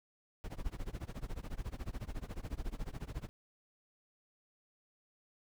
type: noise with tremolo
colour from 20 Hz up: brown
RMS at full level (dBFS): -38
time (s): 0.44-3.29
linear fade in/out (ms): 0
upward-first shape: sine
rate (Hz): 14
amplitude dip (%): 95
effects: none